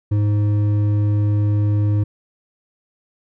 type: tone with hard clipping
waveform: sine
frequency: 103.83 Hz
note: G#2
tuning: in tune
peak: -16 dBFS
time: 0.11-2.04 s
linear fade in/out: 10 ms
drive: 7 dB
effects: none